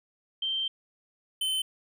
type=tone pair in turn; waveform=sine / square; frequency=3136 / 3066 Hz; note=G7 / G7; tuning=0 / -39 cents; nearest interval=unison; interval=39 cents; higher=first; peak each=-27 dBFS; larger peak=neither; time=0.42-0.68 / 1.41-1.62 s; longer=first; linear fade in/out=5 ms; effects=none